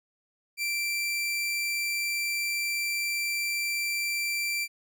sawtooth tone, 2349 Hz, D7, in tune, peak -24 dBFS, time 0.57-4.68 s, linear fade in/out 50 ms, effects none

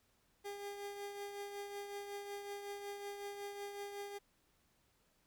30% pulse tone with tremolo, 404.4 Hz, G#4, 46 cents flat, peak -39 dBFS, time 0.44-4.19 s, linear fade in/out 20 ms, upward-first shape triangle, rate 5.4 Hz, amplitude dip 50%, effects pink hiss -75 dBFS RMS until 5.26 s

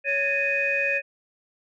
sine tone cluster, 558 / 1668 / 1810 / 2495 Hz, C#5 / G#6 / A6 / D#7, +11 / +7 / +48 / +4 cents, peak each -28 / -31 / -29 / -23 dBFS, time 0.04-1.02 s, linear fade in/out 50 ms, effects tanh soft clip ceiling -11 dBFS

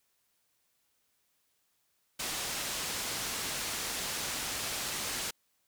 white low-pass noise, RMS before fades -36 dBFS, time 2.19-5.31 s, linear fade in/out 10 ms, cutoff 8400 Hz, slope 12 dB/octave, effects white hiss -75 dBFS RMS until 5.67 s

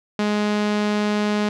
sawtooth tone with low-pass filter, 208.9 Hz, G#3, 10 cents sharp, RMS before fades -21 dBFS, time 0.19-1.49 s, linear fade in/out 2 ms, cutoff 4900 Hz, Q 0.83, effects none

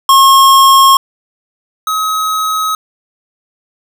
square tone pair in turn, 1080 / 1273.6 Hz, C#6 / D#6, -45 / +40 cents, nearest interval minor third, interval 285 cents, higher second, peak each -4 / -13 dBFS, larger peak first, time 0.09-0.97 / 1.87-2.75 s, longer neither, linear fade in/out 2 ms, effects none

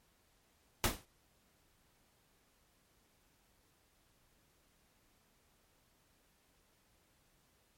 pink noise with exponential decay, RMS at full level -27 dBFS, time 0.84-1.05 s, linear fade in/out 0 ms, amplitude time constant 44 ms, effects pink hiss -72 dBFS RMS until 7.77 s + MP3 64 kbps

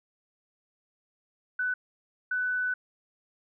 sine tone bursts at uneven times, 1496 Hz, F#6, 19 cents sharp, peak -26 dBFS, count 2, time 1.59-1.74 / 2.31-2.74 s, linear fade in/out 5 ms, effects none

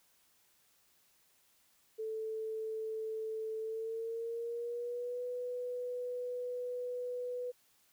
sine tone with pitch glide, 440 to 493.9 Hz, A4 to B4, 0 to 0 cents, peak -36 dBFS, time 1.98-7.52 s, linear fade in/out 20 ms, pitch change +200 cents, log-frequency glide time 3.59-5.23 s, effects white hiss -70 dBFS RMS until 7.92 s

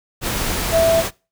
sine tone in noise, 659.3 Hz, E5, in tune, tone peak -11 dBFS, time 0.71-1.04 s, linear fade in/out 50 ms, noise pink, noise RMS -22 dBFS, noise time 0.21-1.11 s, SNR +8 dB, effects noise-tail reverb RT60 0.3 s tail -23 dB re dry

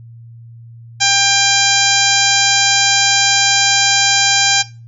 harmonic tone with a mistuned harmonic, 795 Hz, G5, 24 cents sharp, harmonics 1 / 2 / 3 / 4 / 5 / 6 / 7 / 8 / 9, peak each -19 / -19 / -19 / -19 / -19 / -19 / -19 / -19 / -19 dBFS, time 1-4.63 s, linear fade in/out 20 ms, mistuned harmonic 6, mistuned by +31 cents, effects noise-tail reverb RT60 0.3 s tail -18 dB re dry + added 116 Hz sine -34 dBFS peak until 4.87 s

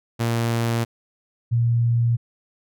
sawtooth / sine tone pair in turn, 116.3 / 117.72 Hz, A#2 / A#2, -4 / +17 cents, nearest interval unison, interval 21 cents, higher second, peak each -16 / -16 dBFS, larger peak neither, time 0.19-0.85 / 1.51-2.17 s, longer neither, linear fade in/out 20 ms, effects none

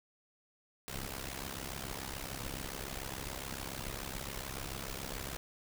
pink noise with amplitude modulation, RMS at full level -38 dBFS, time 0.88-5.37 s, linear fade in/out 0 ms, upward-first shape sine, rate 67 Hz, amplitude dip 85%, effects none

